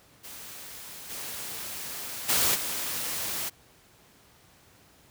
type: noise with level steps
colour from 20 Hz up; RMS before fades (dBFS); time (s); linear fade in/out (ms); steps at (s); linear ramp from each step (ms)
white; -43 / -37 / -24 / -32; 0.23-3.5; 20; 1.09 / 2.28 / 2.54; 20
effects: pink hiss -58 dBFS RMS until 5.1 s + high-pass 60 Hz 12 dB/octave